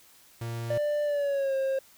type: tone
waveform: 45% pulse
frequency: 116.3 Hz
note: A#2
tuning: 4 cents flat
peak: -32 dBFS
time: 0.41-0.78 s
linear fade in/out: 5 ms
type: tone with pitch glide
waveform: triangle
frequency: 591 to 535.7 Hz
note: D5 to C5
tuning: +11 to +41 cents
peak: -23 dBFS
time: 0.7-1.79 s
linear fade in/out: 5 ms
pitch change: -170 cents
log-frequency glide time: 1.04-1.55 s
effects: white hiss -57 dBFS RMS until 1.97 s